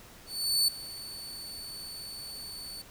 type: tone with ADSR envelope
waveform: sawtooth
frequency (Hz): 4482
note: C#8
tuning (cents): +18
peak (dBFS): -19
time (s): 0.26-2.82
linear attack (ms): 420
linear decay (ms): 5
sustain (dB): -18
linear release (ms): 7
effects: pink hiss -52 dBFS RMS until 2.9 s